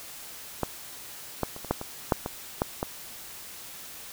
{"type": "clicks", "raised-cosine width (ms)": 1, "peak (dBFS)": [-11, -11, -25, -24, -9, -20, -6, -16, -9, -13], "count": 10, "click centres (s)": [0.633, 1.433, 1.564, 1.647, 1.71, 1.814, 2.122, 2.261, 2.619, 2.829], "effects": ["white hiss -43 dBFS RMS until 4.12 s"]}